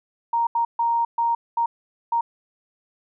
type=tone bursts at uneven times; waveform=sine; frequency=932.3 Hz; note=A#5; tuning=in tune; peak=-18 dBFS; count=6; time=0.33-0.47 / 0.55-0.65 / 0.79-1.05 / 1.18-1.35 / 1.57-1.66 / 2.12-2.21 s; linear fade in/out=5 ms; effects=none